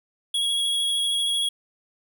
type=tone with vibrato; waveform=square; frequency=3322 Hz; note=G#7; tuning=in tune; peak=-22 dBFS; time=0.34-1.49 s; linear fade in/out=5 ms; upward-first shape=triangle; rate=13 Hz; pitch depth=18 cents each way; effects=none